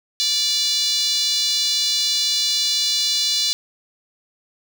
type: tone with high-pass filter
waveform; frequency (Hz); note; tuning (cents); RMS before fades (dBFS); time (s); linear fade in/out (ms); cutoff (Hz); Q
5% pulse; 582; D5; -16; -20; 0.2-3.53; 0; 3900; 4.1
effects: none